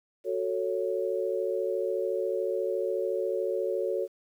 sine chord, F# minor, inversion none, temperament just, 370 / 444 / 555 Hz, F#4 / A4 / C#5, 0 / +16 / +2 cents, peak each -31 dBFS, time 0.24-4.08 s, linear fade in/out 50 ms, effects 10-bit

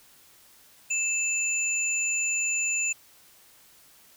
sine tone pair together, 2637 / 7040 Hz, E7 / A8, 0 / 0 cents, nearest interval octave + perfect fourth, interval 1700 cents, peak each -27 dBFS, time 0.9-2.93 s, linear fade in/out 10 ms, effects white hiss -56 dBFS RMS until 4.16 s

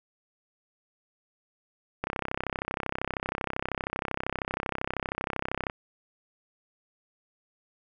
click train, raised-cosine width 0.5 ms, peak -14 dBFS, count 121, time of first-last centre 2.04-5.699 s, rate 32.8 Hz, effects none

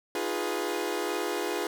sawtooth chord, F half-diminished seventh, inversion third, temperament equal with one note detuned, 311.1 / 353.5 / 415.3 / 493.9 Hz, Eb4 / F4 / Ab4 / Cb5, 0 / +21 / 0 / 0 cents, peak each -33 / -29 / -29 / -32 dBFS, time 0.15-1.67 s, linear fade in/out 2 ms, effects none

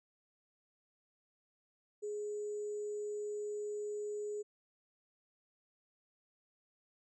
sine tone with sample-and-hold, 417.5 Hz, G#4, 9 cents sharp, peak -37 dBFS, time 2.02-4.43 s, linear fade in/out 20 ms, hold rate 7350 Hz, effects resampled to 22050 Hz

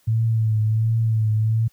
sine tone with vibrato, 110.8 Hz, A2, 13 cents sharp, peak -16 dBFS, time 0.07-1.68 s, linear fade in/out 10 ms, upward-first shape triangle, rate 1.4 Hz, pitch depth 50 cents each way, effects white hiss -61 dBFS RMS until 1.72 s + high-pass 60 Hz 12 dB/octave

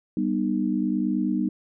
sine chord, G augmented, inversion none, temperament just, 196 / 245 / 306.2 Hz, G3 / B3 / D#4, 0 / -14 / -28 cents, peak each -26 dBFS, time 0.17-1.49 s, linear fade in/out 2 ms, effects none

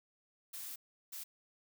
blue noise bursts at uneven times, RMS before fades -45 dBFS, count 2, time 0.53-0.76 / 1.12-1.24 s, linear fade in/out 10 ms, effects none

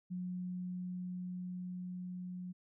sine tone with level ramp, 180.9 Hz, F#3, 39 cents flat, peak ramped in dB -37 to -41 dBFS, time 0.1-2.53 s, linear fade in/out 20 ms, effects none

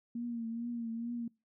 sine tone with vibrato, 233.1 Hz, A#3, in tune, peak -35 dBFS, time 0.15-1.28 s, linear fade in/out 5 ms, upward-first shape triangle, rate 2.3 Hz, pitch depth 56 cents each way, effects noise-tail reverb RT60 0.3 s tail -26 dB re dry

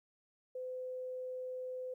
sine tone, 509 Hz, C5, 48 cents flat, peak -39 dBFS, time 0.55-1.94 s, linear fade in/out 5 ms, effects 13-bit

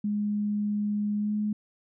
sine tone with pitch glide, 207.7 to 210.5 Hz, G#3 to G#3, 0 to +24 cents, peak -25 dBFS, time 0.04-1.53 s, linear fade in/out 5 ms, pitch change +24 cents, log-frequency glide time 1.17-1.33 s, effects none

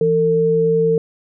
sine tone pair together, 166.4 / 451.7 Hz, E3 / A4, +17 / +45 cents, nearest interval octave + perfect fourth, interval 1728 cents, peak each -20 / -13 dBFS, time 0.01-0.98 s, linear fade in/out 2 ms, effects none

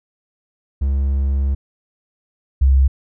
triangle / sine tone pair in turn, 68.5 / 66.9 Hz, C#2 / C2, -20 / +39 cents, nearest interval unison, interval 41 cents, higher first, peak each -13 / -9 dBFS, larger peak second, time 0.81-1.55 / 2.61-2.88 s, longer first, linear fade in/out 10 ms, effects none

